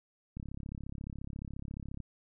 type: click train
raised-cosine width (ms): 5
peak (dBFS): -29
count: 57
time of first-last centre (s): 0.37-2.003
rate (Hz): 34.3
effects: none